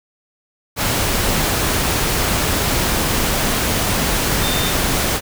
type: tone in noise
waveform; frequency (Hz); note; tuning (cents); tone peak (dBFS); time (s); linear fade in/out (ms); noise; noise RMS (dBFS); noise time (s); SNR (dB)
sine; 3606; A7; +42; -24; 4.4-4.73; 50; pink; -18; 0.76-5.21; -9
effects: none